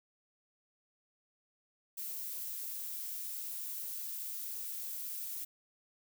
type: noise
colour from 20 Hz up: violet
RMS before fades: -41 dBFS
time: 1.97-5.45 s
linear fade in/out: 10 ms
effects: none